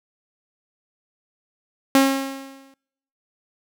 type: tone with exponential decay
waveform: sawtooth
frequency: 270.8 Hz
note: C#4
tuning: 40 cents flat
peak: -7 dBFS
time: 1.95-2.74 s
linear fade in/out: 2 ms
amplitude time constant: 170 ms
effects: noise-tail reverb RT60 0.8 s tail -25 dB re dry